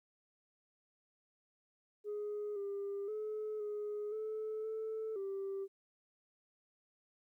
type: tone with pitch steps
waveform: sine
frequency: 416.6 / 400 / 428.5 / 417.8 / 434.2 / 439.7 / 391 Hz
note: G#4 / G4 / A4 / G#4 / A4 / A4 / G4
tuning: +5 / +35 / -46 / +10 / -23 / -1 / -4 cents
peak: -36 dBFS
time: 2.04-5.68 s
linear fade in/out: 50 ms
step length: 520 ms
effects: tanh soft clip ceiling -35 dBFS + 13-bit